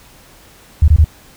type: tone bursts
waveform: sine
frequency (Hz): 76.9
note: D#2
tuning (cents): -20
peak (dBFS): -4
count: 3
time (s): 0.82-1.045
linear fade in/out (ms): 5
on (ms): 61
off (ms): 21
effects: pink hiss -44 dBFS RMS until 1.36 s